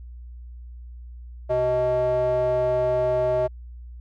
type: tone with band-pass filter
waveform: square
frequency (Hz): 125.6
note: B2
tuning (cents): +30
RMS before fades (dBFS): -22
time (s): 1.49-3.48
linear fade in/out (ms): 20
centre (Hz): 590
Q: 5.8
effects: added 60 Hz sine -37 dBFS peak until 4 s